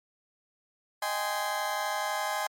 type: chord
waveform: 30% pulse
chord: Ab major seventh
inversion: second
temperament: just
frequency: 623 / 778.7 / 830.6 / 1038.3 Hz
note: Eb5 / G5 / Ab5 / C6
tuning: +2 / -12 / 0 / -14 cents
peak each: -33 / -34 / -30 / -32 dBFS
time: 1.02-2.47 s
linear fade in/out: 5 ms
effects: MP3 64 kbps